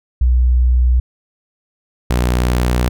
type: tone pair in turn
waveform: sine / sawtooth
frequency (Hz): 61.74 / 61.07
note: B1 / B1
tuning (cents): 0 / -19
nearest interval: unison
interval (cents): 19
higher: first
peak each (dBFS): -9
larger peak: neither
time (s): 0.21-1 / 2.1-2.89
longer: neither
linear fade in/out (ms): 5
effects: none